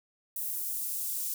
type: noise with high-pass filter sweep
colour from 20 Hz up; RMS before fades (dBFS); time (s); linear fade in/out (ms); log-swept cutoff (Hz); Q
white; -34; 0.36-1.34; 2; 11000 to 7300; 0.77
effects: none